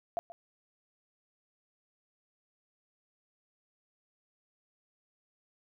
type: tone with echo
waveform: sine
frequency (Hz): 683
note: F5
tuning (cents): -39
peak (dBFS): -29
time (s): 0.17-0.19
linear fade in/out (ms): 0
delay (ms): 130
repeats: 1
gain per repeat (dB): -15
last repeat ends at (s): 0.32
effects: none